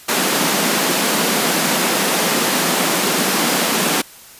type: high-pass noise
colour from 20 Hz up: pink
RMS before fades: -17 dBFS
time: 0.08-4.02 s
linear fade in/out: 10 ms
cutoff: 170 Hz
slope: 48 dB/octave
effects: white hiss -41 dBFS RMS until 4.39 s + resampled to 32000 Hz